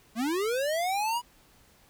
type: linear sweep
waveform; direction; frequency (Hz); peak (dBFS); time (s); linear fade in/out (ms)
square; up; 210.1 to 985; -27; 0.15-1.22; 50
effects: pink hiss -60 dBFS RMS until 1.89 s